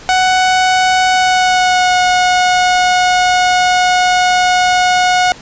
sawtooth tone with pitch glide, 743 to 728.6 Hz, F#5 to F#5, +7 to -27 cents, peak -5 dBFS, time 0.09-5.32 s, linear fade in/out 0 ms, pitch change -34 cents, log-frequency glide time 1.11-1.98 s, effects pink hiss -35 dBFS RMS until 5.41 s + resampled to 16000 Hz

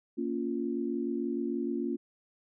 sine chord, Bb minor, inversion none, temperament just, 233.1 / 279.7 / 349.6 Hz, Bb3 / Db4 / F4, 0 / +16 / +2 cents, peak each -34 dBFS, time 0.17-1.97 s, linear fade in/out 20 ms, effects none

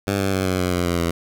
10% pulse tone with pitch steps, 99.1 / 96.89 / 94.73 / 92.62 / 90.56 / 88.54 / 86.57 / 84.64 Hz, G2 / G2 / F#2 / F#2 / F#2 / F2 / F2 / E2, +19 / -20 / +41 / +2 / -37 / +24 / -15 / +46 cents, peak -11 dBFS, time 0.07-1.11 s, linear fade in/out 5 ms, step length 130 ms, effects none

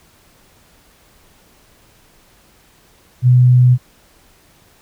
sine tone, 125 Hz, B2, 21 cents sharp, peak -6 dBFS, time 3.22-3.78 s, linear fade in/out 50 ms, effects pink hiss -51 dBFS RMS until 4.81 s

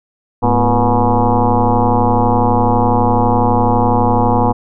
sine tone with frequency modulation, 370 Hz, F#4, in tune, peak -9 dBFS, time 0.42-4.53 s, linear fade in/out 20 ms, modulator 118 Hz, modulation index 5.3, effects none

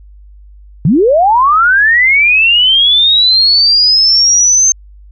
sine linear sweep, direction up, 127 to 6330 Hz, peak -5 dBFS, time 0.85-4.72 s, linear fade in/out 2 ms, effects added 50 Hz sine -34 dBFS peak until 5.11 s

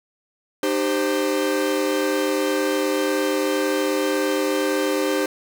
45% pulse chord, C minor, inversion first, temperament equal with one note detuned, 303.5 / 392 / 523.3 Hz, Eb4 / G4 / C5, -43 / 0 / 0 cents, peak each -24 dBFS, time 0.63-5.26 s, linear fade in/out 2 ms, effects none

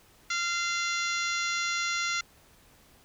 harmonic tone with a mistuned harmonic, 691 Hz, F5, 19 cents flat, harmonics 2 / 3 / 4 / 5 / 6 / 7 / 8 / 9 / 10, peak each -32 / -32 / -38 / -38 / -37 / -43 / -39 / -44 / -41 dBFS, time 0.3-2.21 s, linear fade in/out 5 ms, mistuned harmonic 8, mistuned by +37 cents, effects pink hiss -59 dBFS RMS until 3.04 s

